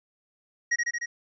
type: tone with echo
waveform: square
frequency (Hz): 1894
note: A#6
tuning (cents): +27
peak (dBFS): -22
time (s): 0.71-0.76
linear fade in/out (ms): 10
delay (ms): 75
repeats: 4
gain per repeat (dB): -2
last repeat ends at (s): 1.06
effects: resampled to 16000 Hz